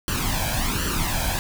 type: noise with flanger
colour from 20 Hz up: pink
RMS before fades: -24 dBFS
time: 0.08-1.39 s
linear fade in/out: 0 ms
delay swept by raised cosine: 0.67 to 1.27 ms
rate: 1.3 Hz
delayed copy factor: +0.7
effects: none